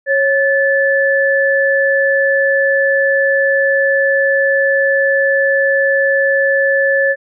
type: tone pair together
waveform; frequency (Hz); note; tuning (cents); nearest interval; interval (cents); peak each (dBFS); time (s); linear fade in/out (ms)
sine; 548.1 / 1740; C#5 / A6; -20 / -20; octave + minor sixth; 2000; -13; 0.06-7.16; 50
effects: none